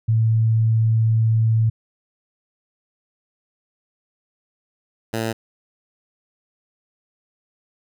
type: tone pair in turn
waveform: sine / 10% pulse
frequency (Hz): 112 / 112.45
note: A2 / A2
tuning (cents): +31 / +38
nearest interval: unison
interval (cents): 7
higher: second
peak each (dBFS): -14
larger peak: neither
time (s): 0.08-1.7 / 5.13-5.33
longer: first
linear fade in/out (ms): 10
effects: none